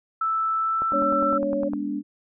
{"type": "tone with pitch glide", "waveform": "sine", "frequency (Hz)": [1318.5, 1332.3], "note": ["E6", "E6"], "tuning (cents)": [0, 18], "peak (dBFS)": -21, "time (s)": [0.21, 1.38], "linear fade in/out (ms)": 5, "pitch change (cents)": 18, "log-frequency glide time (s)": [0.57, 0.96]}
{"type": "click train", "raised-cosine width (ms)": 1, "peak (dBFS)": -20, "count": 10, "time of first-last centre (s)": [0.82, 1.735], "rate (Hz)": 9.84}
{"type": "chord", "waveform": "sine", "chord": "G# diminished", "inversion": "none", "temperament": "equal with one note detuned", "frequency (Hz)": [207.7, 246.9, 291.5], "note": ["G#3", "B3", "D4"], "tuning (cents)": [0, 0, -13], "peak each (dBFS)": [-31, -33, -27], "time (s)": [0.91, 2.03], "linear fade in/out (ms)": 50}
{"type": "tone", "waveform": "sine", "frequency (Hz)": 557, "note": "C#5", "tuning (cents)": 8, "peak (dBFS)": -24, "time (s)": [0.93, 1.69], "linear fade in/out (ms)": 10}
{"effects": []}